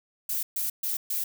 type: noise bursts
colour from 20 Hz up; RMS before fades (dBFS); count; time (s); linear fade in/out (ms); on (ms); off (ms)
violet; -29; 4; 0.29-1.24; 5; 140; 130
effects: none